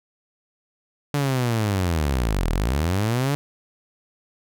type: linear two-way sweep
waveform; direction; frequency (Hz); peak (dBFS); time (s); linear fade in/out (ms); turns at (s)
sawtooth; down then up; 146.83 to 37.26 to 146.83; -16; 1.14-3.35; 0; 2.5
effects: none